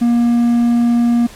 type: tone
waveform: triangle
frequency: 237.1 Hz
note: A#3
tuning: 30 cents sharp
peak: -8 dBFS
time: 0.01-1.27 s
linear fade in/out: 10 ms
effects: pink hiss -38 dBFS RMS until 1.35 s + low-pass 12000 Hz 12 dB/octave